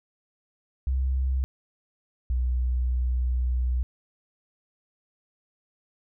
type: tone pair in turn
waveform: sine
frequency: 65.41 / 62.1 Hz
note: C2 / B1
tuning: 0 / +10 cents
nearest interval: minor second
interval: 90 cents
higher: first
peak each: -22 dBFS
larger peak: neither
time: 0.87-1.44 / 2.3-3.83 s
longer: second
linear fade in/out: 0 ms
effects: none